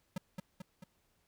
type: tone with echo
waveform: square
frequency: 184.4 Hz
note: F#3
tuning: 6 cents flat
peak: -35 dBFS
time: 0.16-0.18 s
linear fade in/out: 5 ms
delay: 220 ms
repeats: 3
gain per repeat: -4 dB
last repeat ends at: 0.84 s
effects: pink hiss -75 dBFS RMS until 1.27 s